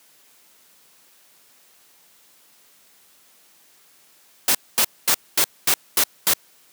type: noise bursts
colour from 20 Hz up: white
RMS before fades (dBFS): -17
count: 7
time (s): 4.48-6.336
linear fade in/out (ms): 2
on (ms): 68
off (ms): 230
effects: white hiss -55 dBFS RMS until 6.72 s + high-pass 150 Hz 12 dB/octave